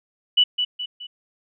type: tone with echo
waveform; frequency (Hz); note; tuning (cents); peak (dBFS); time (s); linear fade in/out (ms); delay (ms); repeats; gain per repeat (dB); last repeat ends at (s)
sine; 2960; F#7; 0; -12; 0.37-0.44; 10; 210; 3; -7; 1.07
effects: none